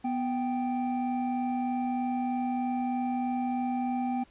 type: tone pair together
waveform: triangle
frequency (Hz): 246.9 / 783.9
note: B3 / G5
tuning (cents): 0 / 0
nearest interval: octave + minor sixth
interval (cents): 2000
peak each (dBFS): -27 / -30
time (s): 0.04-4.24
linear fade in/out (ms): 10
effects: pink hiss -61 dBFS RMS until 4.3 s + resampled to 8000 Hz